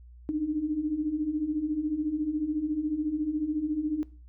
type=beating tone pair; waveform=sine; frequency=293.7 / 307.7 Hz; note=D4 / D#4; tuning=0 / -19 cents; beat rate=14 Hz; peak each=-32 / -28 dBFS; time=0.29-4.03 s; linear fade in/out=0 ms; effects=noise-tail reverb RT60 0.4 s tail -21 dB re dry + added 60 Hz sine -47 dBFS peak until 4.28 s